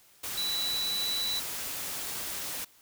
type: tone in noise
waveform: sine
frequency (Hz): 3951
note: B7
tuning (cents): 0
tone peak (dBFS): -29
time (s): 0.37-1.4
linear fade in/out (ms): 10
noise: white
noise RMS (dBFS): -36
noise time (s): 0.23-2.65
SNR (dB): +4
effects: white hiss -60 dBFS RMS until 2.81 s